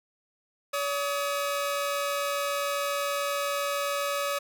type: tone pair together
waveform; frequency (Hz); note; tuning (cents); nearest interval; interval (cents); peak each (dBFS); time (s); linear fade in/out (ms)
sawtooth; 569 / 1265.2; C#5 / D#6; +45 / +29; octave + major second; 1384; -25 / -28; 0.73-4.39; 10
effects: none